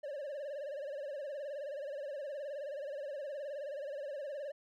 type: tone with vibrato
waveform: triangle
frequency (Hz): 571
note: D5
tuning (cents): -49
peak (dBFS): -37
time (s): 0.03-4.52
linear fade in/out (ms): 10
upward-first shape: sine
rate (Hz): 19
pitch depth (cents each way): 110
effects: none